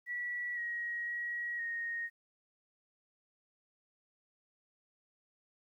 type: tone with pitch steps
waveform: sine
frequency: 1943 / 1895 / 1906 / 1862 Hz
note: B6 / A#6 / A#6 / A#6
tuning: -29 / +28 / +38 / -2 cents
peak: -35 dBFS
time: 0.06-2.1 s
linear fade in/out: 50 ms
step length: 510 ms
effects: 12-bit